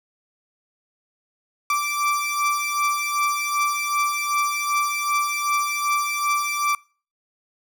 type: beating tone pair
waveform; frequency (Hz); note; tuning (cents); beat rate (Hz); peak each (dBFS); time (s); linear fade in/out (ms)
30% pulse; 1168 / 1170.6; D6 / D6; -10 / -6; 2.6; -23 / -20; 1.7-6.75; 2
effects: noise-tail reverb RT60 0.4 s tail -24 dB re dry